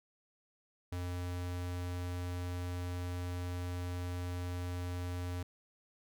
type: tone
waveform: square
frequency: 89 Hz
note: F2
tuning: 33 cents sharp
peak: -37 dBFS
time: 0.92-5.43 s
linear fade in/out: 5 ms
effects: none